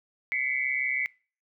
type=tone cluster; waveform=sine; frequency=2006 / 2132 / 2270 Hz; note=B6 / C7 / C#7; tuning=+26 / +32 / +41 cents; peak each=-30 dBFS; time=0.32-1.06 s; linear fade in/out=0 ms; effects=noise-tail reverb RT60 0.4 s tail -23 dB re dry